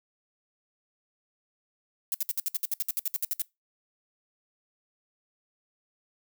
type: noise bursts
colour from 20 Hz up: violet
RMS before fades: -28 dBFS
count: 16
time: 2.12-3.418 s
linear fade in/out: 0 ms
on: 23 ms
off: 62 ms
effects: noise-tail reverb RT60 0.2 s tail -23 dB re dry